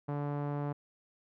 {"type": "tone with low-pass filter", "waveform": "sawtooth", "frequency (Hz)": 144.8, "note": "D3", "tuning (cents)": -24, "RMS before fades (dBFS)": -35, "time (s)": [0.08, 0.73], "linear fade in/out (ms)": 10, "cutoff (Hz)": 990, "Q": 1.2, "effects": []}